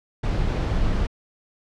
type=noise; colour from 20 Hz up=brown; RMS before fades=-22 dBFS; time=0.23-1.07 s; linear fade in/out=10 ms; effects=low-pass 5000 Hz 12 dB/octave